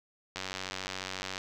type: click train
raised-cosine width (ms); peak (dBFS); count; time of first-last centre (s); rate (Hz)
0.2; -18; 97; 0.36-1.379; 94.2
effects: none